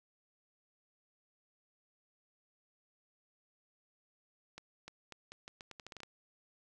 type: accelerating click train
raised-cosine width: 0.2 ms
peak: -30 dBFS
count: 13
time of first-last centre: 4.58-6.033 s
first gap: 300 ms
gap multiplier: 0.81
effects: none